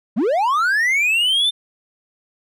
triangle linear sweep, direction up, 174.61 to 3609 Hz, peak -13 dBFS, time 0.16-1.51 s, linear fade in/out 20 ms, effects none

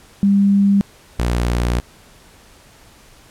sine / sawtooth tone pair in turn, 199.3 / 59.63 Hz, G3 / A#1, +29 / +40 cents, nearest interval octave + major sixth, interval 2089 cents, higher first, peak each -10 / -12 dBFS, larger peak first, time 0.23-0.81 / 1.19-1.8 s, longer second, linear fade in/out 0 ms, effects pink hiss -47 dBFS RMS until 3.3 s + low-pass 12000 Hz 12 dB/octave

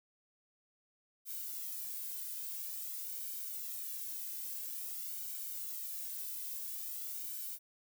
violet noise with flanger, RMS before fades -42 dBFS, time 1.25-7.59 s, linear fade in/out 50 ms, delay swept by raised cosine 1.3 to 1.96 ms, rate 0.49 Hz, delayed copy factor +0.75, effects none

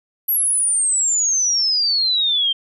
sine exponential sweep, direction down, 11840 to 3136 Hz, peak -15 dBFS, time 0.28-2.53 s, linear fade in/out 10 ms, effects none

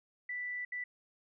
sine tone bursts at uneven times, 1975.5 Hz, B6, in tune, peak -36 dBFS, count 2, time 0.29-0.65 / 0.72-0.84 s, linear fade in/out 5 ms, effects none

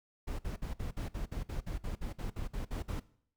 brown noise bursts, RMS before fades -37 dBFS, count 16, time 0.27-3 s, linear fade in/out 10 ms, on 120 ms, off 54 ms, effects noise-tail reverb RT60 0.6 s tail -19 dB re dry

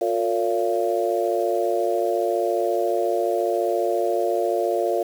harmonic tone with a mistuned harmonic, 114.4 Hz, A#2, 32 cents flat, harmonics 3 / 4 / 5 / 6, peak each -25 / -25 / -25 / -25 dBFS, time 0.01-5.03 s, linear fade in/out 5 ms, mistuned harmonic 3, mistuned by +67 cents, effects 7-bit

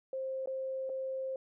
sine tone with dropouts, 528 Hz, C5, 16 cents sharp, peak -34 dBFS, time 0.13-1.36 s, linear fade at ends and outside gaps 2 ms, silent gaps 0.459-0.473 / 0.894-0.898 s, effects none

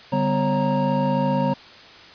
triangle tone cluster, 144.7 / 196.1 / 251.3 / 545 / 933 Hz, D3 / G3 / B3 / C#5 / A#5, -25 / +1 / +30 / -29 / +1 cents, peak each -23 dBFS, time 0.12-1.54 s, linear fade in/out 10 ms, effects white hiss -44 dBFS RMS until 2.14 s + resampled to 11025 Hz

